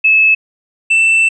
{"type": "tone pair in turn", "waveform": ["sine", "triangle"], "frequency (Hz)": [2600, 2665], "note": ["E7", "E7"], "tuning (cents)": [-24, 18], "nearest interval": "unison", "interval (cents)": 42, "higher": "second", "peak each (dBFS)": -6, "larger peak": "neither", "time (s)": [[0.04, 0.35], [0.9, 1.29]], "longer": "second", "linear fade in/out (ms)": 10, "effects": ["resampled to 22050 Hz"]}